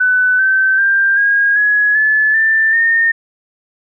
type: tone with pitch steps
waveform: sine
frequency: 1500 / 1543.1 / 1587.4 / 1632.9 / 1679.8 / 1728 / 1777.6 / 1828.7 Hz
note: F#6 / G6 / G6 / G#6 / G#6 / A6 / A6 / A#6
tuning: +23 / -28 / +21 / -30 / +19 / -32 / +17 / -34 cents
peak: -9 dBFS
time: 0-3.12 s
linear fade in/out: 10 ms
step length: 390 ms
effects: none